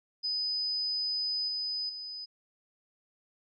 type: tone with level steps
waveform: sine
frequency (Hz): 5000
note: D#8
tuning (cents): +8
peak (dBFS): -29 / -31 / -38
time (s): 0.23-2.26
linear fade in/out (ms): 20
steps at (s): 1.48 / 1.89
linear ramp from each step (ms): 5
effects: none